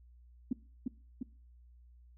sine tone with echo, 249.7 Hz, B3, 19 cents sharp, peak -28 dBFS, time 0.51-0.53 s, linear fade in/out 5 ms, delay 350 ms, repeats 2, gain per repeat -3 dB, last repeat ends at 1.23 s, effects noise-tail reverb RT60 0.4 s tail -21 dB re dry + added 60 Hz sine -56 dBFS peak until 2.17 s

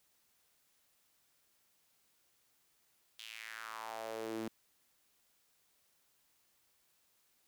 sawtooth tone with high-pass filter sweep, 111.8 Hz, A2, 28 cents sharp, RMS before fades -44 dBFS, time 3.19-4.48 s, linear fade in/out 0 ms, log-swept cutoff 3300 to 260 Hz, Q 3.3, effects white hiss -74 dBFS RMS until 7.47 s

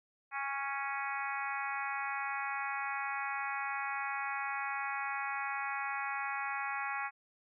harmonic tone with a mistuned harmonic, 277.2 Hz, C#4, in tune, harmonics 3 / 4 / 5 / 6 / 7 / 8 / 9, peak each -40 / -41 / -42 / -43 / -43 / -44 / -45 dBFS, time 0.31-7.11 s, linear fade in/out 50 ms, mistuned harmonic 3, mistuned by -19 cents, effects none

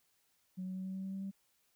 sine tone with pitch steps, 185 / 186.39 / 187.8 / 189.21 / 190.64 / 192.08 / 193.53 / 194.98 Hz, F#3 / F#3 / F#3 / F#3 / G3 / G3 / G3 / G3, 0 / +13 / +26 / +39 / -48 / -35 / -22 / -9 cents, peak -37 dBFS, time 0.57-1.314 s, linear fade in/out 20 ms, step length 93 ms, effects tanh soft clip ceiling -34 dBFS + white hiss -75 dBFS RMS until 1.75 s

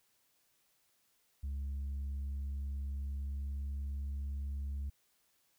sine tone with pitch glide, 69.3 to 69.78 Hz, C#2 to C#2, 0 to +12 cents, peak -33 dBFS, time 1.43-4.9 s, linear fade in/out 10 ms, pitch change +12 cents, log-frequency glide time 3.07-3.73 s, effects tanh soft clip ceiling -35 dBFS + white hiss -74 dBFS RMS until 5.58 s

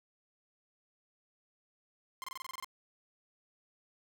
sawtooth tone bursts, 1050 Hz, C6, 6 cents sharp, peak -36 dBFS, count 10, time 2.22-2.645 s, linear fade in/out 0 ms, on 20 ms, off 25 ms, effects none

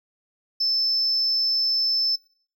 triangle tone, 5274 Hz, E8, in tune, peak -17 dBFS, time 0.6-2.16 s, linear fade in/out 10 ms, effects noise-tail reverb RT60 0.5 s tail -24 dB re dry + tanh soft clip ceiling -17 dBFS

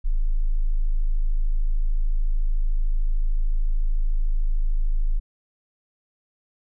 sine tone, 26.76 Hz, A0, 47 cents flat, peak -17 dBFS, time 0.04-5.2 s, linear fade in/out 20 ms, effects none

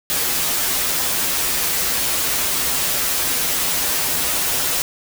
white noise with comb filter, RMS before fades -20 dBFS, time 0.1-4.82 s, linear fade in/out 0 ms, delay 9.3 ms, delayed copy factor -0.65, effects none

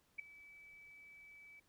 sine tone with ADSR envelope, 2299 Hz, D7, 37 cents flat, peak -37 dBFS, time 0.18-1.6 s, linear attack 15 ms, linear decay 5 ms, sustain -19 dB, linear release 8 ms, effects pink hiss -75 dBFS RMS until 1.68 s

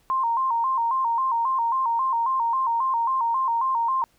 sine tone with vibrato, 987.8 Hz, B5, in tune, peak -20 dBFS, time 0.1-4.04 s, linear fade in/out 0 ms, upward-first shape square, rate 3.7 Hz, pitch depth 110 cents each way, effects pink hiss -63 dBFS RMS until 4.18 s

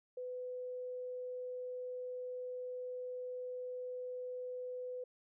sine tone, 501 Hz, B4, 25 cents sharp, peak -40 dBFS, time 0.17-5.04 s, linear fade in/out 5 ms, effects none

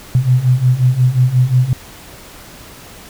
sine beating tone pair, 123.47 / 129.07 Hz, B2 / C3, 0 / -23 cents, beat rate 5.6 Hz, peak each -14 / -11 dBFS, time 0.15-1.73 s, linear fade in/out 0 ms, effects pink hiss -37 dBFS RMS until 3.09 s

